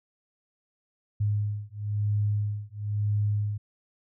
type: beating tone pair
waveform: sine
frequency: 103.5 / 104.5 Hz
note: G#2 / G#2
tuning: -5 / +11 cents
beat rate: 1 Hz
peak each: -28 dBFS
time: 1.2-3.58 s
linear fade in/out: 10 ms
effects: none